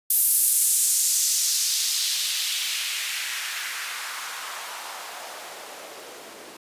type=noise with band-pass filter sweep; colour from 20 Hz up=blue; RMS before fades=-26 dBFS; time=0.1-6.57 s; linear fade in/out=5 ms; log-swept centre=12000 to 340 Hz; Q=1.5; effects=resampled to 32000 Hz